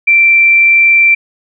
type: tone with frequency modulation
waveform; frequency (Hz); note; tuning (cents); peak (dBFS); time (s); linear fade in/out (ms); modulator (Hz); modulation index
sine; 2349; D7; 0; -4; 0.07-1.15; 10; 21.4; 0.27
effects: none